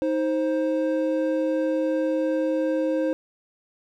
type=tone pair together; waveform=triangle; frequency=314.8 / 525.6 Hz; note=D#4 / C5; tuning=+20 / +8 cents; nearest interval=major sixth; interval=888 cents; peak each=-22 dBFS; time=0.02-3.13 s; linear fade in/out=0 ms; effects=none